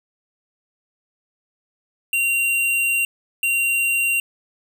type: tone pair in turn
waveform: square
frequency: 2762 / 2762 Hz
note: F7 / F7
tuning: -20 / -20 cents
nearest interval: unison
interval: 0 cents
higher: neither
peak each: -18 dBFS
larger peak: neither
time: 2.13-3.05 / 3.43-4.2 s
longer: first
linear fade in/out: 2 ms
effects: none